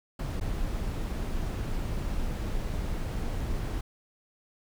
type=noise with dropouts; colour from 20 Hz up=brown; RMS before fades=-31 dBFS; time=0.19-3.81 s; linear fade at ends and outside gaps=5 ms; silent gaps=0.4-0.409 s; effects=none